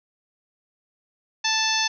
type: harmonic tone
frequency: 880 Hz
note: A5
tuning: in tune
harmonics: 1 / 2 / 3 / 4 / 5 / 6 / 7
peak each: -28 / -28 / -28 / -28 / -28 / -28 / -28 dBFS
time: 1.44-1.88 s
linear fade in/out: 10 ms
effects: none